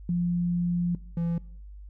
sine / triangle tone pair in turn, 174.61 / 169.15 Hz, F3 / E3, 0 / +45 cents, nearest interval minor second, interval 55 cents, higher first, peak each -23 dBFS, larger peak neither, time 0.09-0.95 / 1.17-1.38 s, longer first, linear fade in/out 2 ms, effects noise-tail reverb RT60 0.6 s tail -21 dB re dry + added 50 Hz sine -41 dBFS peak until 1.89 s

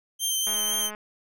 15% pulse tone with vibrato, 3136 Hz, G7, in tune, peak -17 dBFS, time 0.19-0.91 s, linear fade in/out 50 ms, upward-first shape sine, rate 3.9 Hz, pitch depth 18 cents each way
click train, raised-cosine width 0.5 ms, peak -24 dBFS, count 102, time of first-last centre 0.47-0.949 s, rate 211 Hz
effects none

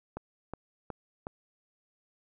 click train, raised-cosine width 1 ms, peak -23 dBFS, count 4, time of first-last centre 0.17-1.269 s, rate 2.73 Hz, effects none

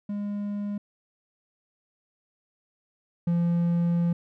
triangle tone pair in turn, 204.6 / 171.5 Hz, G#3 / F3, -26 / -31 cents, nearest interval minor third, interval 305 cents, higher first, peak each -26 / -19 dBFS, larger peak second, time 0.09-0.78 / 3.27-4.13 s, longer second, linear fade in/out 5 ms, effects none

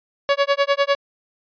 sawtooth tone with tremolo, 562 Hz, C#5, 24 cents sharp, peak -9 dBFS, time 0.29-0.95 s, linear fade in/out 0 ms, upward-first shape sine, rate 10 Hz, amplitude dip 100%, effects resampled to 11025 Hz

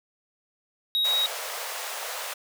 triangle tone, 3800 Hz, A#7, 33 cents sharp, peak -20 dBFS, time 0.95-1.26 s, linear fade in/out 0 ms
pink high-pass noise, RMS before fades -34 dBFS, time 1.04-2.34 s, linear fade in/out 10 ms, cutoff 490 Hz, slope 48 dB/octave
effects none

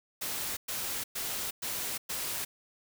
white noise bursts, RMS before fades -35 dBFS, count 5, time 0.21-2.45 s, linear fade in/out 10 ms, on 360 ms, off 110 ms, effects none

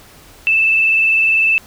sine tone with vibrato, 2642 Hz, E7, 3 cents sharp, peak -10 dBFS, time 0.47-1.58 s, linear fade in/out 0 ms, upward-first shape sine, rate 20 Hz, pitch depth 26 cents each way, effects pink hiss -43 dBFS RMS until 1.66 s

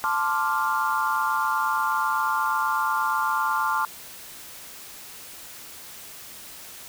sine chord, D minor seventh, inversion second, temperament equal, 880 / 1046.5 / 1174.7 / 1396.9 Hz, A5 / C6 / D6 / F6, 0 / 0 / 0 / 0 cents, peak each -27 dBFS, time 0.04-3.85 s, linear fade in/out 0 ms, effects white hiss -42 dBFS RMS until 6.88 s

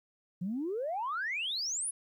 sine exponential sweep, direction up, 168.7 to 10760 Hz, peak -31 dBFS, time 0.41-1.91 s, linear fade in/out 10 ms, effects tanh soft clip ceiling -27 dBFS + 12-bit

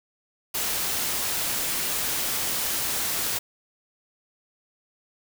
white noise, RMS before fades -27 dBFS, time 0.54-3.39 s, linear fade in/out 10 ms, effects none

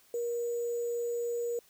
sine tone with sample-and-hold, 473.4 Hz, A#4, 27 cents sharp, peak -30 dBFS, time 0.14-1.59 s, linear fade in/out 2 ms, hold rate 7350 Hz, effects white hiss -63 dBFS RMS until 1.69 s

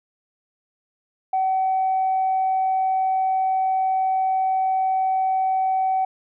sine tone, 759 Hz, F#5, 44 cents sharp, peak -17 dBFS, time 1.33-6.05 s, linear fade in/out 5 ms, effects tanh soft clip ceiling -14 dBFS

